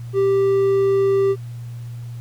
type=tone; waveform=triangle; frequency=392 Hz; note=G4; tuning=in tune; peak=-12 dBFS; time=0.13-1.36 s; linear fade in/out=50 ms; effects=added 119 Hz sine -29 dBFS peak until 2.2 s + pink hiss -51 dBFS RMS until 2.2 s

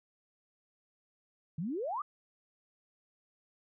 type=exponential sweep; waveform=sine; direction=up; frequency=146.83 to 1265 Hz; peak=-33 dBFS; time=1.58-2.02 s; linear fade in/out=5 ms; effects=none

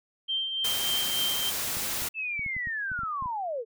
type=tone with tremolo; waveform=sine; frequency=3145 Hz; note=G7; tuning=5 cents sharp; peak=-25 dBFS; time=0.28-1.51 s; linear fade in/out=20 ms; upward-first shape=triangle; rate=3.4 Hz; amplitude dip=50%
type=noise; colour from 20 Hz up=white; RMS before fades=-31 dBFS; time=0.64-2.09 s; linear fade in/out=10 ms
type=clicks; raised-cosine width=5 ms; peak=-30 dBFS; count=11; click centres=1.77 / 2.021 / 2.394 / 2.463 / 2.566 / 2.672 / 2.917 / 2.991 / 3.034 / 3.224 / 3.259 s
type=linear sweep; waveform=sine; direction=down; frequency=2661 to 427.7 Hz; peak=-29 dBFS; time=2.14-3.65 s; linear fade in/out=50 ms
effects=none

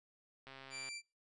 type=click train; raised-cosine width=0.3 ms; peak=-36 dBFS; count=57; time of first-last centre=0.47-0.888 s; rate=134 Hz
type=tone; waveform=20% pulse; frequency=2349 Hz; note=D7; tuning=in tune; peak=-39 dBFS; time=0.7-1.02 s; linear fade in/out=50 ms
effects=noise-tail reverb RT60 0.3 s tail -25 dB re dry + resampled to 24000 Hz

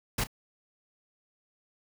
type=noise with echo; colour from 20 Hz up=pink; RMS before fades=-29 dBFS; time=0.18-0.24 s; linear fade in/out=5 ms; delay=31 ms; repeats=1; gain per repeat=-15 dB; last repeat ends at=0.271 s; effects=none

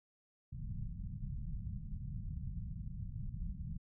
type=low-pass noise; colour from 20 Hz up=pink; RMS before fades=-42 dBFS; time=0.52-3.78 s; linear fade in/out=10 ms; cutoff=190 Hz; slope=48 dB/octave; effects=none

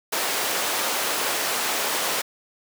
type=high-pass noise; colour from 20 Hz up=pink; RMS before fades=-25 dBFS; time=0.12-2.22 s; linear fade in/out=10 ms; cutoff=510 Hz; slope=12 dB/octave; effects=none

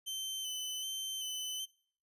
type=tone with vibrato; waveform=sawtooth; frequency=3064 Hz; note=G7; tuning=40 cents flat; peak=-34 dBFS; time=0.06-1.66 s; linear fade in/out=20 ms; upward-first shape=square; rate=1.3 Hz; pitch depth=20 cents each way; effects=noise-tail reverb RT60 0.5 s tail -21 dB re dry + resampled to 32000 Hz

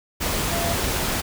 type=tone in noise; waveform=sine; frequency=681 Hz; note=F5; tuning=44 cents flat; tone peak=-27 dBFS; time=0.51-0.75 s; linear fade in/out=20 ms; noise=pink; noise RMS=-24 dBFS; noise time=0.2-1.22 s; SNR=-6 dB; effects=none

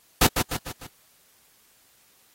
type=noise with echo; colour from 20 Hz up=pink; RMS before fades=-17 dBFS; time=0.21-0.27 s; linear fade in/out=5 ms; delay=150 ms; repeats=4; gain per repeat=-6 dB; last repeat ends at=0.87 s; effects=white hiss -60 dBFS RMS until 2.34 s + AAC 48 kbps

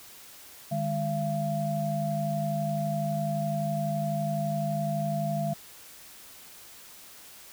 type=tone cluster; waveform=sine; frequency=151.7 / 203.6 / 680 Hz; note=D#3 / G#3 / F5; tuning=-44 / -34 / -46 cents; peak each=-30 / -33 / -30 dBFS; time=0.71-5.54 s; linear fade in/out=10 ms; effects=white hiss -49 dBFS RMS until 7.52 s

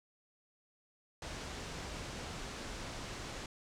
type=low-pass noise; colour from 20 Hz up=pink; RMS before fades=-44 dBFS; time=1.22-3.46 s; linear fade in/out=2 ms; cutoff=7600 Hz; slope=24 dB/octave; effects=none

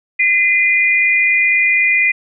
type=tone pair together; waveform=sine; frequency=2041 / 2431 Hz; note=C7 / D#7; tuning=-44 / -41 cents; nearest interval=minor third; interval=303 cents; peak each=-13 dBFS; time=0.19-2.12 s; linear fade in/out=10 ms; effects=none

